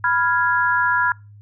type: chord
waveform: sine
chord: F diminished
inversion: second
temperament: equal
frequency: 987.8 / 1396.9 / 1661.2 Hz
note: Cb6 / F6 / Ab6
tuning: 0 / 0 / 0 cents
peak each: -20 dBFS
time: 0.04-1.12 s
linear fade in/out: 2 ms
effects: noise-tail reverb RT60 0.3 s tail -26 dB re dry + added 103 Hz sine -41 dBFS peak until 1.41 s